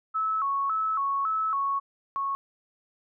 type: tone with vibrato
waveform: sine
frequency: 1200 Hz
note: D6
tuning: 37 cents sharp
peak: -24 dBFS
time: 0.14-1.8 s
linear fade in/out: 20 ms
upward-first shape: square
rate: 1.8 Hz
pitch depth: 140 cents each way
type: tone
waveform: sine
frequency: 1102 Hz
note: C#6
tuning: 11 cents flat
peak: -26 dBFS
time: 2.16-2.35 s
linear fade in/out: 0 ms
effects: none